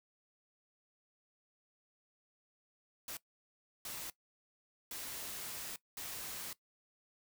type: noise bursts at uneven times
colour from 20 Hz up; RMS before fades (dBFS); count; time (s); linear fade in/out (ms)
white; -44; 4; 3.08-3.17 / 3.85-4.1 / 4.91-5.76 / 5.97-6.53; 2
effects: noise-tail reverb RT60 0.1 s tail -19 dB re dry